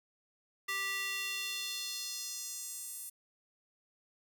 square tone with high-pass filter sweep, 392 Hz, G4, in tune, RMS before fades -39 dBFS, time 0.68-3.1 s, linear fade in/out 10 ms, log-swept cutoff 1700 to 10000 Hz, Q 1.9, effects none

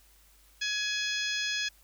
harmonic tone with a mistuned harmonic, 840 Hz, G#5, 19 cents sharp, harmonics 2 / 3 / 4 / 5 / 6 / 7 / 8, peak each -34 / -36 / -35 / -40 / -36 / -46 / -40 dBFS, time 0.61-1.69 s, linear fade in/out 10 ms, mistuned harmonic 8, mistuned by -37 cents, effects added 50 Hz sine -61 dBFS peak until 1.83 s + white hiss -62 dBFS RMS until 1.83 s

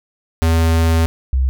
square / sine tone pair in turn, 82 / 65.08 Hz, E2 / C2, -9 / -9 cents, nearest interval major third, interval 400 cents, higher first, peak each -12 dBFS, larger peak neither, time 0.42-1.06 / 1.33-1.49 s, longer first, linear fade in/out 0 ms, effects none

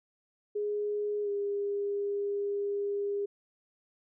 sine tone with pitch glide, 415.3 to 404.6 Hz, G#4 to G#4, 0 to -45 cents, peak -29 dBFS, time 0.55-3.26 s, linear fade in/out 10 ms, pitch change -45 cents, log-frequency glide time 1.23-1.29 s, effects none

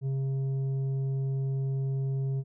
sine tone with tanh clipping, 135 Hz, C#3, 45 cents flat, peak -28 dBFS, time 0.01-2.44 s, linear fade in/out 50 ms, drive 6 dB, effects none

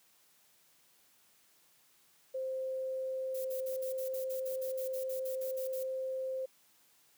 sine tone, 523.3 Hz, C5, in tune, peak -34 dBFS, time 2.34-6.46 s, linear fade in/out 10 ms
violet noise bursts, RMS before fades -46 dBFS, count 16, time 3.34-5.835 s, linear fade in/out 10 ms, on 110 ms, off 49 ms
effects white hiss -67 dBFS RMS until 7.17 s + high-pass 100 Hz 12 dB/octave

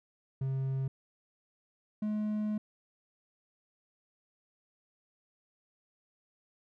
triangle tone pair in turn, 133.7 / 212.2 Hz, C3 / G#3, +38 / +38 cents, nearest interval minor sixth, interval 800 cents, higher second, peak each -28 dBFS, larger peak neither, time 0.41-0.88 / 2.02-2.58 s, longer second, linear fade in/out 5 ms, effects none

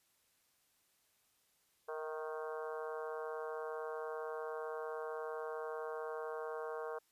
harmonic tone with a mistuned harmonic, 155.56 Hz, D#3, in tune, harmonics 3 / 4 / 5 / 6 / 7 / 8 / 9 / 10, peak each -42 / -47 / -51 / -52 / -49 / -54 / -54 / -55 dBFS, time 1.88-6.99 s, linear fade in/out 10 ms, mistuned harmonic 4, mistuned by +36 cents, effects white hiss -75 dBFS RMS until 7.11 s + resampled to 32000 Hz

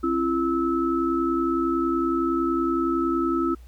sine tone cluster, 267.2 / 338 / 1302 Hz, C4 / E4 / E6, +36 / +43 / -22 cents, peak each -26 / -23 / -27 dBFS, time 0.03-3.55 s, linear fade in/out 10 ms, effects added 60 Hz sine -42 dBFS peak until 3.67 s + pink hiss -60 dBFS RMS until 3.67 s

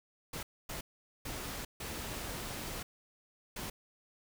pink noise bursts at uneven times, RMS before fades -41 dBFS, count 5, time 0.33-0.43 / 0.69-0.81 / 1.25-1.65 / 1.8-2.83 / 3.56-3.7 s, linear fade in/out 5 ms, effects none

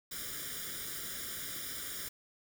white noise with comb filter, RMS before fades -41 dBFS, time 0.11-2.09 s, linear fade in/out 10 ms, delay 0.57 ms, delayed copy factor +0.9, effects none

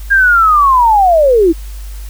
sine linear sweep, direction down, 1628 to 307.7 Hz, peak -5 dBFS, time 0.1-1.53 s, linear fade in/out 20 ms, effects added 50 Hz sine -23 dBFS peak until 2.09 s + white hiss -39 dBFS RMS until 2.09 s

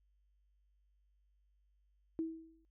sine tone with exponential decay, 324.3 Hz, E4, 28 cents flat, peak -32 dBFS, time 2.19-2.65 s, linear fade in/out 0 ms, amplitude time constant 100 ms, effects added 50 Hz sine -70 dBFS peak until 2.7 s

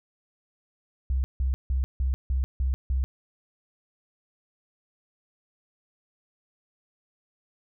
sine tone bursts, 65.41 Hz, C2, in tune, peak -22 dBFS, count 7, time 1.1-3.04 s, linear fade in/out 0 ms, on 140 ms, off 160 ms, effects none

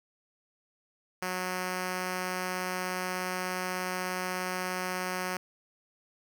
5% pulse tone, 183.3 Hz, F#3, 16 cents flat, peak -20 dBFS, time 1.22-5.37 s, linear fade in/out 2 ms, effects none

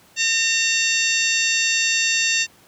harmonic tone with a mistuned harmonic, 910 Hz, A#5, 42 cents flat, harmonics 2 / 3 / 4 / 5 / 6 / 7 / 8, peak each -25 / -21 / -26 / -27 / -29 / -26 / -26 dBFS, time 0.16-2.47 s, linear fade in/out 50 ms, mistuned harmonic 7, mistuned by -84 cents, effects pink hiss -52 dBFS RMS until 2.67 s + high-pass 100 Hz 12 dB/octave

